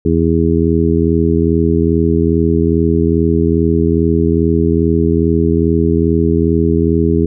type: harmonic tone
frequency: 82.41 Hz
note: E2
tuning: in tune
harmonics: 1 / 2 / 3 / 4 / 5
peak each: -16 / -16 / -16 / -16 / -16 dBFS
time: 0.05-7.26 s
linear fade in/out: 5 ms
effects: none